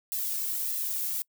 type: noise with flanger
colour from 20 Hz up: violet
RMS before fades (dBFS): -31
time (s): 0.12-1.22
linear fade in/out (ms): 0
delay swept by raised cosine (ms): 1.3 to 2.08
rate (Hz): 1.6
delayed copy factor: -0.65
effects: noise-tail reverb RT60 0.1 s tail -26 dB re dry